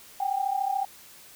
sine tone pair together, 767 / 800.7 Hz, G5 / G5, -38 / +37 cents, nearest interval minor second, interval 75 cents, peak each -28 / -27 dBFS, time 0.2-0.85 s, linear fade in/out 5 ms, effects white hiss -50 dBFS RMS until 1.35 s

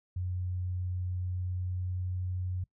sine tone with pitch glide, 90.7 to 91.28 Hz, F#2 to F#2, -34 to -23 cents, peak -31 dBFS, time 0.16-2.64 s, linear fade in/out 5 ms, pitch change +11 cents, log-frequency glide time 1.17-2.18 s, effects noise-tail reverb RT60 0.1 s tail -22 dB re dry

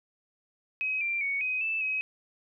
sine tone with pitch steps, 2537 / 2365 / 2228 / 2516 / 2637 / 2542 Hz, D#7 / D7 / C#7 / D#7 / E7 / D#7, +33 / +12 / +8 / +19 / 0 / +36 cents, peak -27 dBFS, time 0.81-2.01 s, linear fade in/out 0 ms, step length 200 ms, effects none

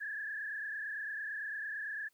sine tone with frequency modulation, 1700 Hz, G#6, 40 cents sharp, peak -37 dBFS, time 0-2.09 s, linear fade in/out 20 ms, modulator 28.9 Hz, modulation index 2.3, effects white hiss -75 dBFS RMS until 2.13 s

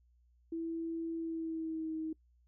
sine tone with pitch glide, 329.6 to 317.1 Hz, E4 to D#4, 0 to +33 cents, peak -35 dBFS, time 0.52-2.13 s, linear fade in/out 5 ms, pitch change -67 cents, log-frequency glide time 1.16-1.95 s, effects noise-tail reverb RT60 0.1 s tail -24 dB re dry + added 60 Hz sine -65 dBFS peak until 2.47 s

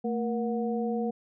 sine tone cluster, 224 / 473.6 / 730 Hz, A3 / A#4 / F#5, +31 / +27 / -24 cents, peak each -29 / -31 / -36 dBFS, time 0.04-1.11 s, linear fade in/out 10 ms, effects none

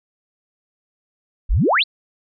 sine exponential sweep, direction up, 30.24 to 4625 Hz, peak -13 dBFS, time 1.49-1.84 s, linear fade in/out 20 ms, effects none

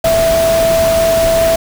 sine tone in noise, 659.3 Hz, E5, in tune, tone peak -9 dBFS, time 0.04-1.56 s, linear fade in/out 5 ms, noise pink, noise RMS -19 dBFS, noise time 0.04-1.56 s, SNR +7 dB, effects none

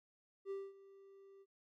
triangle tone with ADSR envelope, 392 Hz, G4, in tune, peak -37 dBFS, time 0.45-1.46 s, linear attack 57 ms, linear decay 220 ms, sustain -19 dB, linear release 46 ms, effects none

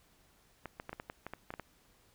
clicks, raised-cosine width 0.5 ms, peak -26 dBFS, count 11, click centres 0.657 / 0.799 / 0.894 / 0.93 / 0.999 / 1.099 / 1.266 / 1.336 / 1.505 / 1.539 / 1.597 s, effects pink hiss -67 dBFS RMS until 2.14 s

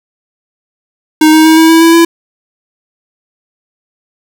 square tone with pitch steps, 311.1 / 314.9 / 318.7 / 322.6 / 326.6 / 330.6 / 334.6 Hz, D#4 / D#4 / D#4 / E4 / E4 / E4 / E4, 0 / +21 / +42 / -37 / -16 / +5 / +26 cents, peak -3 dBFS, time 1.21-2.05 s, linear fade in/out 5 ms, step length 120 ms, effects 7-bit

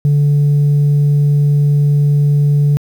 sine tone, 145 Hz, D3, 22 cents flat, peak -6 dBFS, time 0.05-2.77 s, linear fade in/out 0 ms, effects tanh soft clip ceiling -7 dBFS + 7-bit

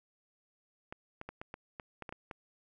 clicks, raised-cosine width 0.5 ms, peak -27 dBFS, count 10, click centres 0.925 / 1.214 / 1.29 / 1.415 / 1.541 / 1.798 / 2.023 / 2.092 / 2.125 / 2.312 s, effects none

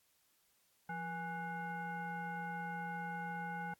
sine tone with frequency modulation, 827 Hz, G#5, 8 cents flat, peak -39 dBFS, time 0.89-3.74 s, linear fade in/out 5 ms, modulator 654 Hz, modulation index 1.2, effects white hiss -74 dBFS RMS until 3.79 s + AAC 64 kbps

